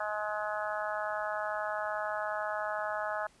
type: harmonic tone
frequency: 211.2 Hz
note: G#3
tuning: 29 cents sharp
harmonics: 3 / 4 / 5 / 6 / 7 / 8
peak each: -36 / -38 / -42 / -39 / -40 / -42 dBFS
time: 0-3.27 s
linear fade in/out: 5 ms
effects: pink hiss -63 dBFS RMS until 3.4 s + resampled to 24000 Hz